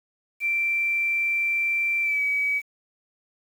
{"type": "tone with pitch glide", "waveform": "sine", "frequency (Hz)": [2349, 2277], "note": ["D7", "C#7"], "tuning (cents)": [0, 46], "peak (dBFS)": -21, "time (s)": [0.4, 2.62], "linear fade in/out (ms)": 50, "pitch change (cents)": -54, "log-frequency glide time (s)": [2.02, 2.22], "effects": ["8-bit"]}